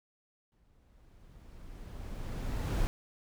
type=noise with exponential growth; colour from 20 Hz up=brown; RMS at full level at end=-28 dBFS; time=0.52-2.87 s; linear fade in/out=0 ms; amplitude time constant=510 ms; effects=none